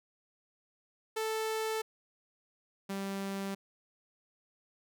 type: tone pair in turn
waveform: sawtooth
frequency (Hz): 440 / 196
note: A4 / G3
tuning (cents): 0 / 0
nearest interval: octave + major second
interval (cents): 1400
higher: first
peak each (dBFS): -28 / -31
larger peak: first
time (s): 1.16-1.82 / 2.89-3.55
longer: neither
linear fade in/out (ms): 10
effects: none